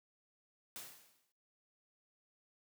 white noise with exponential decay, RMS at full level -45 dBFS, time 0.76-1.32 s, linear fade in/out 0 ms, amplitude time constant 120 ms, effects noise-tail reverb RT60 0.6 s tail -23 dB re dry + high-pass 100 Hz 12 dB/octave

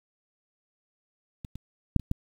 clicks, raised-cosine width 5 ms, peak -26 / -26 / -6 / -25 / -14 dBFS, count 5, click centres 1.448 / 1.556 / 1.963 / 1.997 / 2.114 s, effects 8-bit

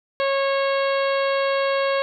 harmonic tone, 548 Hz, C#5, 20 cents flat, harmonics 1 / 2 / 3 / 4 / 5 / 6 / 7 / 8, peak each -20 / -26 / -30 / -32 / -34 / -36 / -37 / -38 dBFS, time 0.2-2.02 s, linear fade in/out 0 ms, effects none

